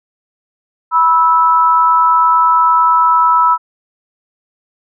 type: tone pair together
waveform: sine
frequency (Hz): 982.1 / 1311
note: B5 / E6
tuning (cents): -10 / -10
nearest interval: perfect fourth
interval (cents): 500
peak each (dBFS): -10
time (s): 0.91-3.58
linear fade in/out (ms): 50
effects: none